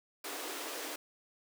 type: high-pass noise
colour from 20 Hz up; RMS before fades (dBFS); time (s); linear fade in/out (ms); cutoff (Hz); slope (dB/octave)
pink; -41; 0.24-0.96; 5; 270; 96
effects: none